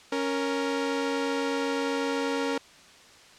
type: tone pair together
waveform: sawtooth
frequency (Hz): 277.2 / 466.2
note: C#4 / A#4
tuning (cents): 0 / 0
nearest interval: major sixth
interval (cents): 900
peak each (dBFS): -25 / -25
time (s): 0.12-2.58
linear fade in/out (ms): 5
effects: white hiss -52 dBFS RMS until 3.38 s + low-pass 6000 Hz 12 dB/octave